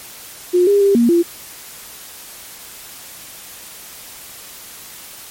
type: tone with pitch steps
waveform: sine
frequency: 357.5 / 404.1 / 397.6 / 235.9 / 342.3 Hz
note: F4 / G#4 / G4 / A#3 / F4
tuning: +41 / -47 / +25 / +21 / -35 cents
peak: -9 dBFS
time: 0.53-1.23 s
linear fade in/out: 20 ms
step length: 140 ms
effects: white hiss -36 dBFS RMS until 5.3 s + MP3 64 kbps